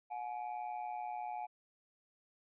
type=ring-modulated tone; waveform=triangle; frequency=786 Hz; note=G5; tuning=4 cents sharp; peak=-34 dBFS; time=0.1-1.47 s; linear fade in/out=20 ms; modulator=60.3 Hz; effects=resampled to 8000 Hz